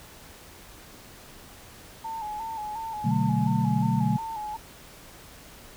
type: tone with vibrato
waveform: sine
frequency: 872 Hz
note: A5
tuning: 16 cents flat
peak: -31 dBFS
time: 2.04-4.57 s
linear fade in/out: 10 ms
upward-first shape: square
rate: 2.8 Hz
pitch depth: 52 cents each way
type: chord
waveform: sine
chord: B minor seventh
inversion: none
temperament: equal with one note detuned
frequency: 123.47 / 146.83 / 187.04 / 220 Hz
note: B2 / D3 / F#3 / A3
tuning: 0 / 0 / +19 / 0 cents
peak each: -27 dBFS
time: 3.04-4.17 s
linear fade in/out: 10 ms
effects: pink hiss -48 dBFS RMS until 5.76 s